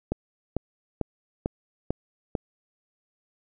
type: click train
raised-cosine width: 2 ms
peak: -12 dBFS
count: 6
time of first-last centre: 0.12-2.352 s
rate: 2.24 Hz
effects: none